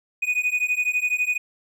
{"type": "beating tone pair", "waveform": "triangle", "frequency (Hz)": [2476, 2488], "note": ["D#7", "D#7"], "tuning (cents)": [-9, -1], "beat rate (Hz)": 12, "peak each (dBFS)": -22, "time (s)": [0.22, 1.38], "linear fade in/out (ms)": 10, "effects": []}